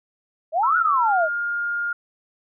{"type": "exponential two-way sweep", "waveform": "sine", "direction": "up then down", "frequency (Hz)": [601, 1480, 601], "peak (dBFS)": -17, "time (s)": [0.52, 1.29], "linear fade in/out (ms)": 50, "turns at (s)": 0.77}
{"type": "tone with pitch glide", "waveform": "sine", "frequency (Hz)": [1318.5, 1413.1], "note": ["E6", "F6"], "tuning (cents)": [0, 20], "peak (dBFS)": -22, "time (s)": [0.63, 1.93], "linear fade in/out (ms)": 5, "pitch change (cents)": 120, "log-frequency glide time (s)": [0.98, 1.14]}
{"effects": []}